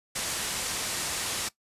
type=low-pass noise; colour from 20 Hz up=white; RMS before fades=-32 dBFS; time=0.15-1.49 s; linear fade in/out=10 ms; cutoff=10000 Hz; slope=24 dB/octave; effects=noise-tail reverb RT60 0.1 s tail -18 dB re dry + resampled to 32000 Hz